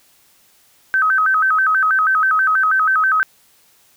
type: tone with vibrato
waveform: sine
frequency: 1400 Hz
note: F6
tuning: 4 cents sharp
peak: -12 dBFS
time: 0.94-3.23 s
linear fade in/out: 0 ms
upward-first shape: square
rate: 6.2 Hz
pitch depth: 170 cents each way
effects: white hiss -54 dBFS RMS until 3.96 s